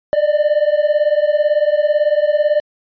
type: beating tone pair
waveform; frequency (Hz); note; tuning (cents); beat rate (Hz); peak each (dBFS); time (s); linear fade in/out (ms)
triangle; 589 / 607; D5 / D#5; +5 / -43; 18; -13; 0.13-2.6; 0
effects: resampled to 11025 Hz